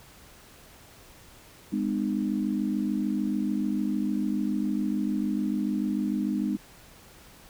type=tone cluster; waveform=sine; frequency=204.8 / 251.6 / 305 Hz; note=G#3 / B3 / D#4; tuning=-24 / +32 / -34 cents; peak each=-28 / -30 / -30 dBFS; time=1.72-6.57 s; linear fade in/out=10 ms; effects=pink hiss -52 dBFS RMS until 7.49 s